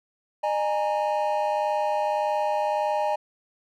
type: chord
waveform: triangle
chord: D# suspended fourth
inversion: none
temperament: equal with one note detuned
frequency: 608 / 830.6 / 932.3 Hz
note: D#5 / G#5 / A#5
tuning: -40 / 0 / 0 cents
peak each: -24 / -24 / -28 dBFS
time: 0.43-3.16 s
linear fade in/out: 10 ms
effects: none